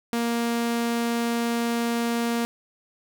sawtooth tone, 234.3 Hz, A#3, 9 cents sharp, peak -19 dBFS, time 0.13-2.45 s, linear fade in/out 0 ms, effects none

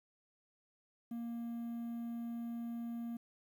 triangle tone with quantisation, 233.9 Hz, A#3, 6 cents sharp, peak -37 dBFS, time 1.11-3.17 s, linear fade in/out 5 ms, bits 11, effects none

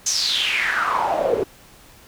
pink noise with band-pass filter sweep, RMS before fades -21 dBFS, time 0.06-1.44 s, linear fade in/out 5 ms, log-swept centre 6400 to 390 Hz, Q 7.2, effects pink hiss -48 dBFS RMS until 2.07 s

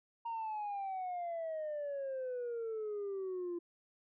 sine exponential sweep, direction down, 935 to 342.2 Hz, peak -35 dBFS, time 0.25-3.59 s, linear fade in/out 10 ms, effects tanh soft clip ceiling -35 dBFS

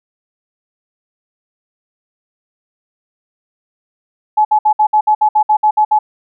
sine tone bursts, 853 Hz, G#5, 46 cents sharp, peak -7 dBFS, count 12, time 4.37-5.99 s, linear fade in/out 10 ms, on 80 ms, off 60 ms, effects none

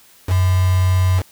sine tone with quantisation, 92.1 Hz, F#2, 7 cents flat, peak -12 dBFS, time 0.27-1.23 s, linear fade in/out 50 ms, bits 4, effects white hiss -49 dBFS RMS until 1.31 s

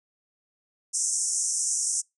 white band-pass noise, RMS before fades -27 dBFS, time 0.93-2.02 s, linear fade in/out 20 ms, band 5600 to 9400 Hz, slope 96 dB/octave, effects noise-tail reverb RT60 0.2 s tail -26 dB re dry

